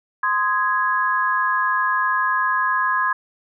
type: chord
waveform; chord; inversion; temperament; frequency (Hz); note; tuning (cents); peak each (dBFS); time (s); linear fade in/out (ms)
sine; Ab major; first; just; 1038.3 / 1245.9 / 1661.2; C6 / Eb6 / Ab6; -14 / +2 / 0; -20 / -25 / -21; 0.23-3.13; 5
effects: none